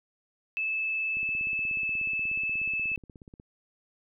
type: tone with vibrato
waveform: sine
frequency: 2617 Hz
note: E7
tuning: 13 cents flat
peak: -27 dBFS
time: 0.57-2.96 s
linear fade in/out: 0 ms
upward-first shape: triangle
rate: 19 Hz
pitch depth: 11 cents each way
type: click train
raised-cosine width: 3 ms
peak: -35 dBFS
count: 38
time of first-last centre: 1.17-3.399 s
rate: 16.6 Hz
effects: none